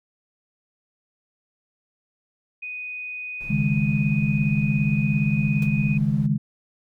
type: tone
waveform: sine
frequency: 2489 Hz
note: D#7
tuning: in tune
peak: -30 dBFS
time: 2.62-5.98 s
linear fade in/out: 10 ms
type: noise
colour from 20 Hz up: brown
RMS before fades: -41 dBFS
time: 3.4-6.27 s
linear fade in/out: 10 ms
type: chord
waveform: sine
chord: C# suspended second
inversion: none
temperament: just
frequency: 138.59 / 155.92 / 207.9 Hz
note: C#3 / D#3 / G#3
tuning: 0 / +4 / +2 cents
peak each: -23 dBFS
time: 3.49-6.38 s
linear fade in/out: 20 ms
type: noise with exponential decay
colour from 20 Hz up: pink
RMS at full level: -36 dBFS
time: 5.62-5.71 s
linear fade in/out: 2 ms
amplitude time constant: 19 ms
effects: none